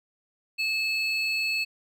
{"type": "tone pair together", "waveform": "triangle", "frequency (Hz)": [2600, 4373], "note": ["E7", "C#8"], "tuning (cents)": [-24, -24], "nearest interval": "major sixth", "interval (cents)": 900, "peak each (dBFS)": [-24, -30], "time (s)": [0.58, 1.65], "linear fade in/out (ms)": 20, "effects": []}